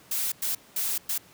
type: noise bursts at uneven times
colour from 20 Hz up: blue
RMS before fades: -28 dBFS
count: 4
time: 0.11-0.32 / 0.42-0.55 / 0.76-0.98 / 1.09-1.18 s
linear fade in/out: 5 ms
effects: pink hiss -54 dBFS RMS until 1.33 s + high-pass 100 Hz 12 dB/octave